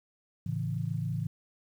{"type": "chord", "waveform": "sine", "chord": "A major", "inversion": "none", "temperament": "equal", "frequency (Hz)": [110, 138.59, 164.81], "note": ["A2", "C#3", "E3"], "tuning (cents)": [0, 0, 0], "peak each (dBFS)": -34, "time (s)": [0.46, 1.27], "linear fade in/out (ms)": 5, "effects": ["10-bit"]}